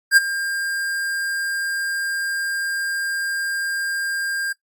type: tone with ADSR envelope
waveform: square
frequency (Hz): 1603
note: G6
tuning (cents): +38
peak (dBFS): -8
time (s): 0.11-4.53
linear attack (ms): 58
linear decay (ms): 23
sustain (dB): -15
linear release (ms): 11
effects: noise-tail reverb RT60 0.1 s tail -18 dB re dry + Opus 48 kbps